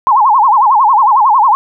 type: tone with vibrato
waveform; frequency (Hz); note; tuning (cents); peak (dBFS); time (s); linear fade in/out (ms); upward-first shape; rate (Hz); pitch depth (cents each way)
sine; 949; A#5; +31; -5; 0.07-1.55; 0; sine; 11; 250
effects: none